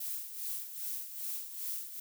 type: noise with tremolo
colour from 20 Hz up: violet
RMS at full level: -37 dBFS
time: 0-2 s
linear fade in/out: 5 ms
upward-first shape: sine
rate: 2.5 Hz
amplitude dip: 65%
effects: none